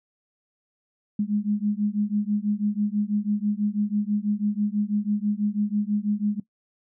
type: beating tone pair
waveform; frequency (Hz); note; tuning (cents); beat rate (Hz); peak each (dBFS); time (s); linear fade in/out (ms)
sine; 204.9 / 211; G#3 / G#3; -23 / +28; 6.1; -25; 1.19-6.4; 5
effects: noise-tail reverb RT60 0.1 s tail -18 dB re dry